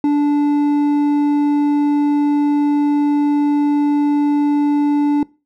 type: tone with hard clipping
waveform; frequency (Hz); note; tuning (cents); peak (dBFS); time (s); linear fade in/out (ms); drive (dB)
sine; 291.3; D4; -14; -13; 0.04-5.23; 2; 5
effects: noise-tail reverb RT60 0.3 s tail -22 dB re dry